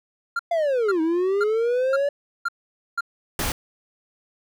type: tone bursts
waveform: triangle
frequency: 1390 Hz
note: F6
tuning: 9 cents flat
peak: -19 dBFS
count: 6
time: 0.36-3.008 s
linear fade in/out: 5 ms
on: 33 ms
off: 490 ms
type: linear two-way sweep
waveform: triangle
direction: down then up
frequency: 698.5 to 313.2 to 577 Hz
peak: -17 dBFS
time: 0.51-2.09 s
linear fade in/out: 5 ms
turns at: 1.01 s
type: noise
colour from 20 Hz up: pink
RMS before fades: -25 dBFS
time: 3.39-3.52 s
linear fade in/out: 2 ms
effects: none